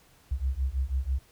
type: beating tone pair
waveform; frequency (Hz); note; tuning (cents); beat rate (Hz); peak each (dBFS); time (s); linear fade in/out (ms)
sine; 63.2 / 69.3; B1 / C#2; +41 / 0; 6.1; -29; 0.31-1.19; 10
effects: pink hiss -60 dBFS RMS until 1.31 s